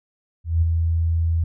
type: tone with ADSR envelope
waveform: sine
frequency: 82.7 Hz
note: E2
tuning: 6 cents sharp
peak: -13 dBFS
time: 0.44-1.44 s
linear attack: 180 ms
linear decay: 17 ms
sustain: -4 dB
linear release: 5 ms
effects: none